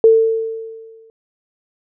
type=tone with exponential decay; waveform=sine; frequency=448.3 Hz; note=A4; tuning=32 cents sharp; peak=-4 dBFS; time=0.04-1.1 s; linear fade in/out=1 ms; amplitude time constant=230 ms; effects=none